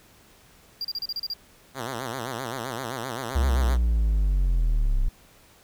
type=tone bursts; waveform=triangle; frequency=4776 Hz; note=D8; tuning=28 cents sharp; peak=-26 dBFS; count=8; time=0.81-1.336 s; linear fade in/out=2 ms; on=36 ms; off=34 ms
type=tone with vibrato; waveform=5% pulse; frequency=123.47 Hz; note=B2; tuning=in tune; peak=-19 dBFS; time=1.74-3.78 s; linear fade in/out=50 ms; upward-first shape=sine; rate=7.7 Hz; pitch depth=170 cents each way
type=linear sweep; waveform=triangle; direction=down; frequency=69.3 to 30.74 Hz; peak=-17 dBFS; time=3.35-5.09 s; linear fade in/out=10 ms
effects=pink hiss -55 dBFS RMS until 5.63 s